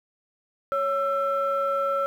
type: tone pair together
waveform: sine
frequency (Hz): 554.4 / 1335.5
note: C#5 / E6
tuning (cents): 0 / +22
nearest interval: octave + minor third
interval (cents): 1522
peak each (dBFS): -24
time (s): 0.72-2.06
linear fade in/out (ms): 0
effects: tanh soft clip ceiling -16 dBFS + 9-bit